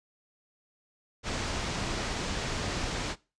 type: low-pass noise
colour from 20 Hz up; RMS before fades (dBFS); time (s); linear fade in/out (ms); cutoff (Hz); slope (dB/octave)
pink; -33; 1.23-3.16; 50; 7100; 24
effects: noise-tail reverb RT60 0.3 s tail -21 dB re dry + resampled to 22050 Hz